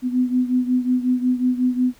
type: beating tone pair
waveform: sine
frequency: 250 / 255.5 Hz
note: B3 / C4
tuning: +21 / -41 cents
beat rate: 5.5 Hz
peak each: -18 / -22 dBFS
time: 0.02-1.94 s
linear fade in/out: 50 ms
effects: pink hiss -53 dBFS RMS until 1.99 s